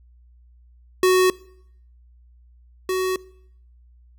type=tone pair in turn; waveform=square; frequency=370 / 373 Hz; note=F#4 / F#4; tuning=0 / +14 cents; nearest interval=unison; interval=14 cents; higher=second; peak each=-14 / -21 dBFS; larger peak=first; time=1.03-1.3 / 2.89-3.16 s; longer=neither; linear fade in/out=2 ms; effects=noise-tail reverb RT60 0.7 s tail -22 dB re dry + added 60 Hz sine -49 dBFS peak until 4.18 s